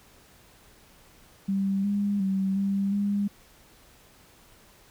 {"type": "tone with pitch steps", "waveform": "sine", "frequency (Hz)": [195.4, 202.8, 192.5, 197.3, 202.5], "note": ["G3", "G#3", "G3", "G3", "G#3"], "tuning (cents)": [-5, -41, -31, 11, -43], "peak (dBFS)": -23, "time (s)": [1.48, 3.28], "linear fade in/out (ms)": 10, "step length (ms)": 360, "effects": ["pink hiss -56 dBFS RMS until 4.9 s"]}